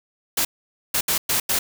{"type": "noise bursts at uneven times", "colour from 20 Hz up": "white", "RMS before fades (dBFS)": -21, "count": 5, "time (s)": [[0.37, 0.45], [0.94, 1.01], [1.08, 1.18], [1.29, 1.4], [1.49, 1.59]], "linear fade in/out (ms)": 5, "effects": []}